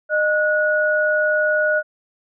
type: tone pair together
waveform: sine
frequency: 612.1 / 1460 Hz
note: D#5 / F#6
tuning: -28 / -24 cents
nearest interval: octave + minor third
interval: 1504 cents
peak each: -18 dBFS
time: 0.09-1.83 s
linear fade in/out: 50 ms
effects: none